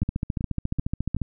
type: two click trains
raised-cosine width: 5 ms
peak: -13 / -16 dBFS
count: 18 / 4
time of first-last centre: 0.02-1.217 / 0.03-1.166 s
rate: 14.2 / 2.64 Hz
effects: none

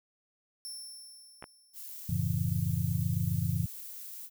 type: tone with exponential decay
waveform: 20% pulse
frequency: 5380 Hz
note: E8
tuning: 34 cents sharp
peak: -33 dBFS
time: 0.65-2.4 s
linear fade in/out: 0 ms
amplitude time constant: 380 ms
type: clicks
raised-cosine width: 0.5 ms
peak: -28 dBFS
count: 2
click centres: 1.425 / 1.441 s
type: noise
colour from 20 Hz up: violet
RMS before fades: -44 dBFS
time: 1.73-4.3 s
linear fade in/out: 50 ms
type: chord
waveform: sine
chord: F# minor seventh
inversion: none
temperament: just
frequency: 92.5 / 111 / 138.75 / 166.5 Hz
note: F#2 / A2 / C#3 / E3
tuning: 0 / +16 / +2 / +18 cents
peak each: -33 dBFS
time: 2.09-3.66 s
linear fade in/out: 5 ms
effects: none

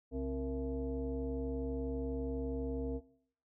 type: tone with frequency modulation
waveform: sine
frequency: 263.9 Hz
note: C4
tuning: 15 cents sharp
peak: -34 dBFS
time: 0.11-3.01 s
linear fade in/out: 50 ms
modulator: 200 Hz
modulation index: 1.3
effects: noise-tail reverb RT60 0.6 s tail -18 dB re dry

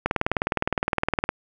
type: click train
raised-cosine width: 0.5 ms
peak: -6 dBFS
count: 25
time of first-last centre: 0.06-1.291 s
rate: 19.5 Hz
effects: none

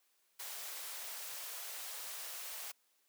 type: high-pass noise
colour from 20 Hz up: white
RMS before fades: -45 dBFS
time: 0.39-2.72 s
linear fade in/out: 10 ms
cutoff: 470 Hz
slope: 24 dB/octave
effects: white hiss -75 dBFS RMS until 3.08 s + high-pass 300 Hz 12 dB/octave

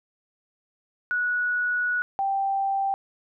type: tone pair in turn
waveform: sine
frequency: 1466 / 784 Hz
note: F#6 / G5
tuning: -16 / 0 cents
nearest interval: major seventh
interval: 1084 cents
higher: first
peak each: -22 dBFS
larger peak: neither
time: 1.11-2.02 / 2.19-2.94 s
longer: first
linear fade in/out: 0 ms
effects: none

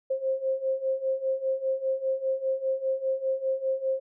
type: beating tone pair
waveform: sine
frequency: 527 / 532 Hz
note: C5 / C5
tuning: +12 / +29 cents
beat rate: 5 Hz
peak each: -30 / -27 dBFS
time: 0.1-4 s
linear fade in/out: 10 ms
effects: none

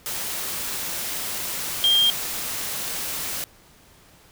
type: tone in noise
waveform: sine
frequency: 3204 Hz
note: G7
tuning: 37 cents sharp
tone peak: -15 dBFS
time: 1.84-2.1 s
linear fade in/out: 0 ms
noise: white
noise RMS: -29 dBFS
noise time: 0.06-3.44 s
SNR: +11 dB
effects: pink hiss -53 dBFS RMS until 4.31 s

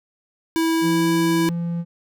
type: tone with pitch glide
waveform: square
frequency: 326.6 to 329.6 Hz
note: E4 to E4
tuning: -16 to 0 cents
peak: -18 dBFS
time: 0.56-1.49 s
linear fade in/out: 0 ms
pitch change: +16 cents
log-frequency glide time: 0.74-1.1 s
type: tone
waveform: triangle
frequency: 170.3 Hz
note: F3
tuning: 43 cents flat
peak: -20 dBFS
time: 0.81-1.85 s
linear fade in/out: 50 ms
effects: none

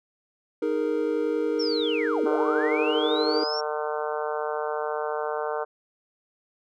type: chord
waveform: triangle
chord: D# suspended fourth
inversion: none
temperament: equal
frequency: 311.1 / 415.3 / 466.2 Hz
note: D#4 / G#4 / A#4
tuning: 0 / 0 / 0 cents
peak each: -26 / -27 / -24 dBFS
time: 0.62-3.44 s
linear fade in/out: 5 ms
type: linear two-way sweep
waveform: sine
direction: down then up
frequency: 5588 to 233.1 to 5588 Hz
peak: -29 dBFS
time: 1.59-3.61 s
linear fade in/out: 10 ms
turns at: 2.24 s
type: harmonic tone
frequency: 151.2 Hz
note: D#3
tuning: 49 cents flat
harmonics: 3 / 4 / 5 / 6 / 7 / 8 / 9 / 10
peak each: -30 / -32 / -34 / -36 / -37 / -38 / -39 / -40 dBFS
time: 2.25-5.65 s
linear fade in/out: 20 ms
effects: none

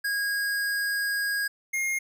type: tone pair in turn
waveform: square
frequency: 1639 / 2135 Hz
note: G#6 / C7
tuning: -23 / +34 cents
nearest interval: perfect fourth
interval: 457 cents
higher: second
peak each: -26 dBFS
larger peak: neither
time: 0.04-1.48 / 1.73-1.99 s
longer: first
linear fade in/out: 10 ms
effects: none

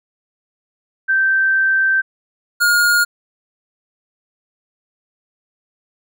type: tone pair in turn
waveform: sine / square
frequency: 1558 / 1425.8 Hz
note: G6 / F6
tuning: -11 / +35 cents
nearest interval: major second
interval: 154 cents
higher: first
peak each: -12 dBFS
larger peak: neither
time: 1.08-2.02 / 2.6-3.05 s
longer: first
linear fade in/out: 20 ms
effects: none

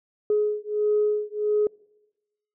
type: beating tone pair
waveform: sine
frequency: 419.9 / 421.4 Hz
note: G#4 / G#4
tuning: +19 / +25 cents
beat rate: 1.5 Hz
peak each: -23 dBFS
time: 0.3-1.67 s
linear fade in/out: 2 ms
effects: noise-tail reverb RT60 1.0 s tail -26 dB re dry + tanh soft clip ceiling -13 dBFS

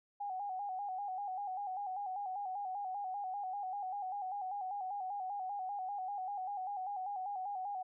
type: tone with vibrato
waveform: sine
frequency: 779 Hz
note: G5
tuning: 11 cents flat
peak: -37 dBFS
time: 0.2-7.83 s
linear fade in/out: 10 ms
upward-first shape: square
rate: 5.1 Hz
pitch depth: 76 cents each way
effects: none

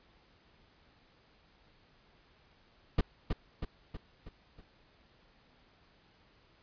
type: noise with echo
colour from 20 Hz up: brown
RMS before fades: -25 dBFS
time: 2.98-3.01 s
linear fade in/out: 5 ms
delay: 320 ms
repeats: 5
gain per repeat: -5 dB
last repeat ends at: 4.61 s
effects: pink hiss -65 dBFS RMS until 6.62 s + resampled to 11025 Hz

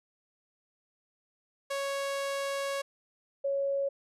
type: tone pair in turn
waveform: sawtooth / sine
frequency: 554.4 / 554.4 Hz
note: C#5 / C#5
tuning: 0 / 0 cents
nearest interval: unison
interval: 0 cents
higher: neither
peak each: -27 dBFS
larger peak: neither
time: 1.7-2.82 / 3.44-3.89 s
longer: first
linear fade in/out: 10 ms
effects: low-pass 11000 Hz 12 dB/octave

